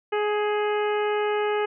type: harmonic tone with a mistuned harmonic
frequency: 418.9 Hz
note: G#4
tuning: 15 cents sharp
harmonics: 1 / 2 / 3 / 4 / 5 / 6 / 7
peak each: -23 / -29 / -33 / -35 / -37 / -39 / -40 dBFS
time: 0.12-1.66 s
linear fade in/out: 10 ms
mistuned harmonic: 4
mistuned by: -18 cents
effects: none